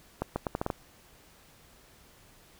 accelerating click train, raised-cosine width 1 ms, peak -15 dBFS, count 7, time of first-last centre 0.22-0.702 s, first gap 140 ms, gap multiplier 0.77, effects pink hiss -58 dBFS RMS until 2.59 s

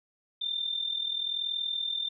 sine tone with amplitude modulation, 3587 Hz, A7, 33 cents sharp, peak -26 dBFS, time 0.41-2.09 s, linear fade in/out 10 ms, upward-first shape sine, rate 40.9 Hz, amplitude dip 70%, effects none

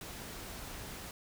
pink noise, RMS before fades -45 dBFS, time 0.01-1.11 s, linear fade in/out 2 ms, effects none

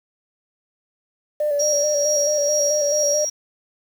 sine tone with vibrato, 587.3 Hz, D5, in tune, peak -17 dBFS, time 1.4-3.25 s, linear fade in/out 5 ms, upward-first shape square, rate 4.6 Hz, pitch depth 34 cents each way
sine tone with tremolo, 5660 Hz, F8, 22 cents sharp, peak -17 dBFS, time 1.59-3.3 s, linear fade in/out 10 ms, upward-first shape sine, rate 2.2 Hz, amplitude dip 40%
effects tanh soft clip ceiling -12 dBFS + 7-bit

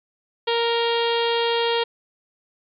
harmonic tone, 466.2 Hz, A#4, in tune, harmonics 1 / 2 / 3 / 4 / 5 / 6 / 7 / 8 / 9 / 10, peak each -21 / -25 / -33 / -32 / -35 / -31 / -28 / -33 / -35 / -41 dBFS, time 0.47-1.84 s, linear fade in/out 10 ms, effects MP3 96 kbps

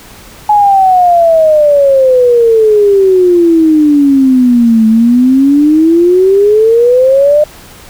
sine exponential two-way sweep, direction down then up, 848 to 218.5 to 608 Hz, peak -3 dBFS, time 0.49-7.44 s, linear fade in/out 5 ms, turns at 4.87 s, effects pink hiss -34 dBFS RMS until 7.89 s

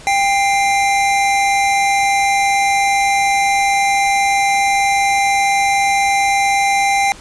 square tone pair together, 794.5 / 2093 Hz, G5 / C7, +23 / 0 cents, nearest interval octave + perfect fourth, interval 1677 cents, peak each -14 / -19 dBFS, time 0.07-7.12 s, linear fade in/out 0 ms, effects pink hiss -38 dBFS RMS until 7.2 s + resampled to 22050 Hz

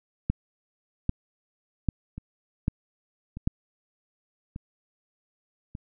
two click trains, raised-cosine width 5 ms, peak -11 / -24 dBFS, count 5 / 4, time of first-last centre 0.3-3.475 / 2.18-5.751 s, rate 1.26 / 0.84 Hz, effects none

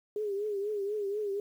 sine tone with vibrato, 410 Hz, G#4, 22 cents flat, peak -30 dBFS, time 0.16-1.4 s, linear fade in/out 2 ms, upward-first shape triangle, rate 4.1 Hz, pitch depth 93 cents each way, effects 10-bit

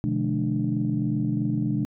sine tone cluster, 125.9 / 150.6 / 173.9 / 213.6 / 296.3 Hz, B2 / D3 / F3 / G#3 / D4, +34 / +44 / -7 / +49 / +15 cents, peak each -27 / -30 / -31 / -27 / -28 dBFS, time 0.04-1.85 s, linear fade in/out 0 ms, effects tanh soft clip ceiling -13 dBFS

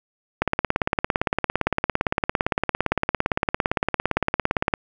click train, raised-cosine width 0.5 ms, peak -4 dBFS, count 77, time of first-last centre 0.42-4.738 s, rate 17.6 Hz, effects none

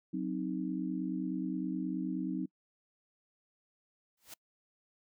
sine chord, C diminished, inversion second, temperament equal, 185 / 261.6 / 311.1 Hz, Gb3 / C4 / Eb4, 0 / 0 / 0 cents, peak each -37 dBFS, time 0.13-2.46 s, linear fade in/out 10 ms
white noise with exponential growth, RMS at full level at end -43 dBFS, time 4.17-4.34 s, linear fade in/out 5 ms, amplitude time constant 35 ms
effects noise-tail reverb RT60 0.1 s tail -26 dB re dry

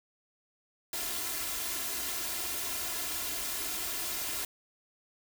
white noise with comb filter, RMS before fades -35 dBFS, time 0.93-4.45 s, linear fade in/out 2 ms, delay 2.9 ms, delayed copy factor +0.7, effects none

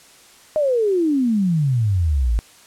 sine exponential sweep, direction down, 629 to 51.91 Hz, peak -15 dBFS, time 0.56-2.39 s, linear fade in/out 0 ms, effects white hiss -48 dBFS RMS until 2.66 s + low-pass 10000 Hz 12 dB/octave

